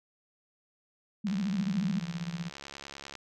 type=tone with vibrato; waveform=sine; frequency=196 Hz; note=G3; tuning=in tune; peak=-28 dBFS; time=1.24-2 s; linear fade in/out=10 ms; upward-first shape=sine; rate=14 Hz; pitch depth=150 cents each way
type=click train; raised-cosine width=0.2 ms; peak=-25 dBFS; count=133; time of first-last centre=1.27-3.153 s; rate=70.1 Hz
type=tone with tremolo; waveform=sine; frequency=170.9 Hz; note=F3; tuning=37 cents flat; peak=-30 dBFS; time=1.52-2.51 s; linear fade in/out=50 ms; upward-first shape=sine; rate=16 Hz; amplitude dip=80%
effects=none